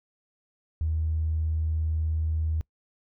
triangle tone with tanh clipping, 79.2 Hz, D#2, 31 cents sharp, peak -24 dBFS, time 0.81-2.61 s, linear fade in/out 0 ms, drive 4 dB, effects noise-tail reverb RT60 0.1 s tail -24 dB re dry

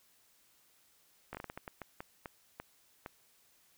slowing click train, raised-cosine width 0.5 ms, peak -27 dBFS, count 13, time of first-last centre 1.33-3.061 s, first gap 17 ms, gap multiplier 1.35, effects white hiss -68 dBFS RMS until 3.77 s

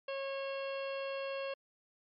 harmonic tone with a mistuned harmonic, 546 Hz, C#5, 26 cents flat, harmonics 1 / 2 / 3 / 4 / 5 / 6 / 8 / 9, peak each -37 / -46 / -50 / -55 / -46 / -53 / -55 / -63 dBFS, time 0.08-1.54 s, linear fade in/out 5 ms, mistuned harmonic 8, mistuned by -21 cents, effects MP3 48 kbps

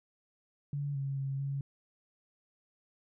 sine tone with pitch steps, 143 / 137.5 / 136.3 / 138.7 Hz, D3 / C#3 / C#3 / C#3, -46 / -14 / -29 / +1 cents, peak -32 dBFS, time 0.73-1.61 s, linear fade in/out 2 ms, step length 220 ms, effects none

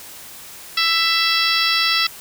harmonic tone, 663 Hz, E5, 10 cents sharp, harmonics 2 / 3 / 4 / 5 / 6 / 7 / 8, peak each -23 / -23 / -23 / -23 / -23 / -23 / -23 dBFS, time 0.77-2.07 s, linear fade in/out 5 ms, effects white hiss -38 dBFS RMS until 2.2 s

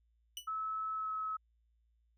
sawtooth tone with exponential decay, 2960 Hz, F#7, in tune, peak -34 dBFS, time 0.37-0.49 s, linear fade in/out 1 ms, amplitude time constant 25 ms
sine tone with pitch glide, 1299 to 1287.8 Hz, E6 to E6, -26 to -41 cents, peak -35 dBFS, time 0.47-1.37 s, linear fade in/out 10 ms, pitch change -15 cents, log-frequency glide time 0.94-1.11 s
effects added 57 Hz sine -70 dBFS peak until 2.17 s

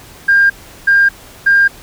sine tone bursts, 1603 Hz, G6, 38 cents sharp, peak -5 dBFS, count 3, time 0.28-1.68 s, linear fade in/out 10 ms, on 220 ms, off 370 ms, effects tanh soft clip ceiling -1 dBFS + pink hiss -38 dBFS RMS until 1.82 s

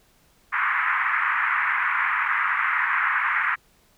white band-pass noise, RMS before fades -23 dBFS, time 0.52-3.56 s, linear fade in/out 20 ms, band 1000 to 2100 Hz, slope 48 dB/octave, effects pink hiss -60 dBFS RMS until 3.97 s

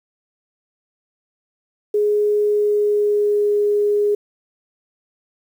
sine tone with pitch glide, 417.2 to 413.4 Hz, G#4 to G#4, +8 to -8 cents, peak -14 dBFS, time 1.94-4.15 s, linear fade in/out 5 ms, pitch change -16 cents, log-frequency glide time 2.39-3.55 s, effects 8-bit

